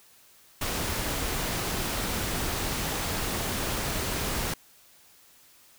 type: noise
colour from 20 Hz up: pink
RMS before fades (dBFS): -30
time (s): 0.61-4.54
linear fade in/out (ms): 5
effects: white hiss -57 dBFS RMS until 5.78 s